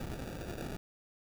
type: noise with sample-and-hold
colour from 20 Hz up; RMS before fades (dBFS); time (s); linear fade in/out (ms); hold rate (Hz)
pink; -41; 0-0.77; 2; 1050
effects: none